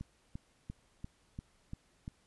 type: click train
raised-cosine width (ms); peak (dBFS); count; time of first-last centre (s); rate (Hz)
5; -29; 7; 0.01-2.079; 2.9
effects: pink hiss -70 dBFS RMS until 2.26 s + resampled to 24000 Hz